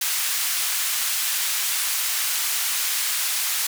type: band-pass noise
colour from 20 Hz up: white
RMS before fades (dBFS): -24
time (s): 0.01-3.67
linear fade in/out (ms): 5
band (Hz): 1300 to 16000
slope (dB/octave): 12
effects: none